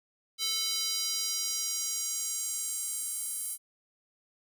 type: tone with high-pass filter sweep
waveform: square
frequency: 439.6 Hz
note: A4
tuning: 2 cents flat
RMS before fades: -33 dBFS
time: 0.38-3.58 s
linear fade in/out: 50 ms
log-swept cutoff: 4000 to 10000 Hz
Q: 2.4
effects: none